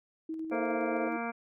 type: tone with tremolo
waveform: sine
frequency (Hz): 320.1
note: D#4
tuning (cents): +49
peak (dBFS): -33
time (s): 0.29-1.17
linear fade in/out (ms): 5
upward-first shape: square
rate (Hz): 9.6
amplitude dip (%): 30
type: chord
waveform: sine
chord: F major seventh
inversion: first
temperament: equal with one note detuned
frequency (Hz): 440 / 523.3 / 659.3 / 683.7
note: A4 / C5 / E5 / F5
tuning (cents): 0 / 0 / 0 / -37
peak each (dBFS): -38 / -35 / -40 / -41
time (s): 0.51-1.09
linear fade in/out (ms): 10
type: harmonic tone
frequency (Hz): 233.1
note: A#3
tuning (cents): 0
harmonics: 1 / 2 / 3 / 4 / 5 / 6 / 7 / 9 / 10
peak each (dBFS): -37 / -41 / -38 / -42 / -43 / -42 / -46 / -49 / -43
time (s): 0.51-1.32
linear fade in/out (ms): 20
effects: none